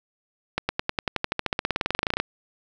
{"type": "accelerating click train", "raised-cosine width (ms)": 0.3, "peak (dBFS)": -7, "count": 27, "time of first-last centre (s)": [0.58, 2.2], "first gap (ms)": 110, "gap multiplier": 0.95, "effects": []}